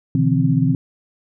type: tone cluster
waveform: sine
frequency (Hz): 126.8 / 150 / 166.5 / 261.8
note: B2 / D3 / E3 / C4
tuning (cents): +46 / +37 / +18 / +1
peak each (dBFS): -19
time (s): 0.15-0.75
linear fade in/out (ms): 2
effects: none